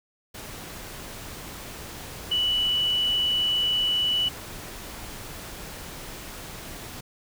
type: tone in noise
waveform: sine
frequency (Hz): 2960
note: F#7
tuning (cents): 0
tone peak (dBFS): -21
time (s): 2.31-4.29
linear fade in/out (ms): 10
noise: pink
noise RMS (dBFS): -39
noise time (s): 0.34-7.01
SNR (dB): +15
effects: none